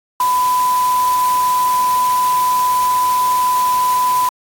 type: tone in noise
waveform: sine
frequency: 1000 Hz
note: B5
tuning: 21 cents sharp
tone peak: -12 dBFS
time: 0.2-4.29 s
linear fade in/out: 2 ms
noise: white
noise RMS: -27 dBFS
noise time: 0.2-4.29 s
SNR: +12 dB
effects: AAC 64 kbps